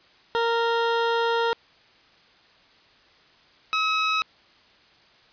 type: tone pair in turn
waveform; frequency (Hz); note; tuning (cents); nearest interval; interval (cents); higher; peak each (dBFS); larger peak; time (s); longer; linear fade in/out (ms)
20% pulse; 463.7 / 1281.6; A#4 / E6; -9 / -49; octave + tritone; 1760; second; -16; neither; 0.35-1.53 / 3.73-4.22; first; 0
effects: white hiss -56 dBFS RMS until 5.32 s + resampled to 11025 Hz